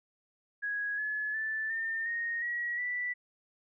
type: tone with pitch steps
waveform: sine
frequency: 1661.2 / 1708.9 / 1757.9 / 1808.4 / 1860.3 / 1913.7 / 1968.7 Hz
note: G#6 / G#6 / A6 / A6 / A#6 / A#6 / B6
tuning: 0 / +49 / -2 / +47 / -4 / +45 / -6 cents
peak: -31 dBFS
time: 0.62-3.14 s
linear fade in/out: 20 ms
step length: 360 ms
effects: none